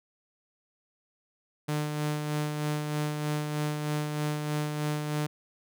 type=tone with tremolo; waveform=sawtooth; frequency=150 Hz; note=D3; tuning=37 cents sharp; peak=-23 dBFS; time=1.68-5.27 s; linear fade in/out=10 ms; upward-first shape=sine; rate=3.2 Hz; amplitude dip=40%; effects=none